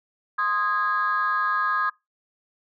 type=chord; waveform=sine; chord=Ab major; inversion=first; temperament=equal with one note detuned; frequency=1046.5 / 1244.5 / 1645 Hz; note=C6 / Eb6 / Ab6; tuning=0 / 0 / -17 cents; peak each=-27 / -23 / -25 dBFS; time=0.38-1.9 s; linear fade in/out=10 ms; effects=noise-tail reverb RT60 0.2 s tail -22 dB re dry + tanh soft clip ceiling -14 dBFS